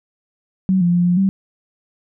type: tone with pitch steps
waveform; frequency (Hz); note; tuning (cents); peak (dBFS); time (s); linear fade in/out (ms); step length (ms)
sine; 188.4 / 174.1 / 175.5 / 176.9 / 193.3; F#3 / F3 / F3 / F3 / G3; +32 / -5 / +9 / +23 / -24; -12; 0.69-1.29; 0; 120
effects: none